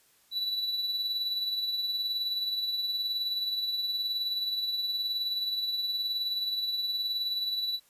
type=tone with tremolo; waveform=triangle; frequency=3951 Hz; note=B7; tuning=in tune; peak=-25 dBFS; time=0.31-7.8 s; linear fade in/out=50 ms; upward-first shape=triangle; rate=19 Hz; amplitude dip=50%; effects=white hiss -64 dBFS RMS until 7.89 s + resampled to 32000 Hz

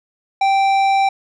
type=tone with tanh clipping; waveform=triangle; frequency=782 Hz; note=G5; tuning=4 cents flat; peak=-14 dBFS; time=0.41-1.09 s; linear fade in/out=5 ms; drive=16 dB; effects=none

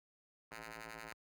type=ring-modulated tone; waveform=5% pulse; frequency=111 Hz; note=A2; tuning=16 cents sharp; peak=-33 dBFS; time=0.51-1.13 s; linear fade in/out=5 ms; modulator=1160 Hz; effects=high-pass 60 Hz 12 dB/octave

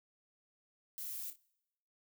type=noise with echo; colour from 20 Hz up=violet; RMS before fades=-43 dBFS; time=0.98-1.3 s; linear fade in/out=0 ms; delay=29 ms; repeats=2; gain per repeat=-9 dB; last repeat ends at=1.358 s; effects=noise-tail reverb RT60 0.9 s tail -25 dB re dry

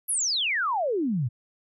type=exponential sweep; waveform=sine; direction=down; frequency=11840 to 110 Hz; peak=-23 dBFS; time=0.08-1.29 s; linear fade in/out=20 ms; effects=none

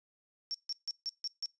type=tone bursts; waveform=sine; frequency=5480 Hz; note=F8; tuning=34 cents flat; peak=-34 dBFS; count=6; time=0.51-1.458 s; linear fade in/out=0 ms; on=33 ms; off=150 ms; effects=noise-tail reverb RT60 0.2 s tail -22 dB re dry + resampled to 22050 Hz

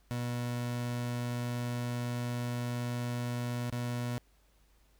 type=tone with dropouts; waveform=30% pulse; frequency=121.4 Hz; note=B2; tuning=29 cents flat; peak=-30 dBFS; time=0.11-4.18 s; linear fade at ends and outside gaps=0 ms; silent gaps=3.701-3.726 s; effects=added 50 Hz sine -64 dBFS peak until 4.99 s + pink hiss -70 dBFS RMS until 4.99 s

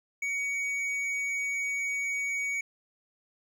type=tone with hard clipping; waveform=sine; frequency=2248 Hz; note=C#7; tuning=24 cents sharp; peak=-30 dBFS; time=0.22-2.61 s; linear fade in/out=5 ms; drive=6 dB; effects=none

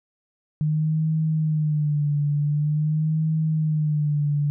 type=tone with vibrato; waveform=sine; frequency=151.8 Hz; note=D#3; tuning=42 cents flat; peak=-19 dBFS; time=0.61-4.5 s; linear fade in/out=0 ms; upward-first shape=sine; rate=0.46 Hz; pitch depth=70 cents each way; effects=none

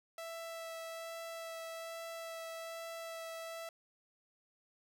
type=tone with vibrato; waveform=sawtooth; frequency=659.3 Hz; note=E5; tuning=in tune; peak=-39 dBFS; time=0.18-3.69 s; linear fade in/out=2 ms; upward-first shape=sine; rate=1.2 Hz; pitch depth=9 cents each way; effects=none

